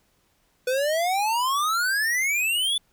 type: exponential sweep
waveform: square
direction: up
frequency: 493.9 to 3520 Hz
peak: -22 dBFS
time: 0.67-2.78 s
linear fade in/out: 5 ms
effects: pink hiss -66 dBFS RMS until 2.92 s